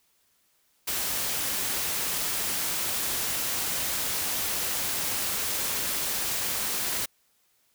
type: noise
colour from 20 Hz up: white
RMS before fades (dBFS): -29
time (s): 0.87-7.06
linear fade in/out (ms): 10
effects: white hiss -68 dBFS RMS until 7.74 s